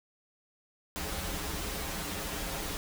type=noise with comb filter; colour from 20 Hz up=pink; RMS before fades=-36 dBFS; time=0.96-2.77 s; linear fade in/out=0 ms; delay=8.2 ms; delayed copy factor=-0.85; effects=none